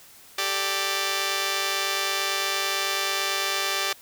5% pulse chord, G suspended second, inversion none, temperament just, 392 / 441 / 588 Hz, G4 / A4 / D5, 0 / +4 / +2 cents, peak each -17 / -23 / -18 dBFS, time 0.38-3.93 s, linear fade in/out 5 ms, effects white hiss -50 dBFS RMS until 4.01 s

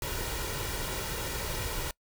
pink noise with comb filter, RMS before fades -34 dBFS, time 0.02-1.91 s, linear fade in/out 2 ms, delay 2.1 ms, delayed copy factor +0.55, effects noise-tail reverb RT60 0.1 s tail -24 dB re dry

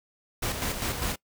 pink noise with tremolo, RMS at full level -29 dBFS, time 0.42-1.16 s, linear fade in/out 10 ms, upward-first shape square, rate 5 Hz, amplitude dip 45%, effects noise-tail reverb RT60 0.1 s tail -22 dB re dry

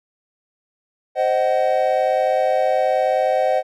triangle chord, C diminished, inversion none, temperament equal with one note detuned, 523.3 / 622.3 / 752.5 Hz, C5 / Eb5 / Gb5, 0 / 0 / +29 cents, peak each -18 dBFS, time 1.15-3.63 s, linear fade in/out 50 ms, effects none

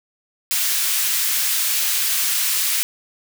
white high-pass noise, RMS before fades -20 dBFS, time 0.51-2.83 s, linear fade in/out 0 ms, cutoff 1700 Hz, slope 12 dB/octave, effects none

